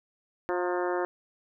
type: harmonic tone with a mistuned harmonic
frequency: 177.9 Hz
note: F3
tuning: 32 cents sharp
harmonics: 2 / 3 / 4 / 5 / 6 / 7 / 8 / 9 / 10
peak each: -29 / -33 / -35 / -37 / -39 / -40 / -41 / -42 / -43 dBFS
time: 0.49-1.05 s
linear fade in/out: 0 ms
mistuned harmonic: 5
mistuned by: +48 cents
effects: none